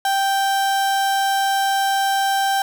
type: tone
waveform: 35% pulse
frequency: 784 Hz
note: G5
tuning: in tune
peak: -15 dBFS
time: 0.05-2.62 s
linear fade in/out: 2 ms
effects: none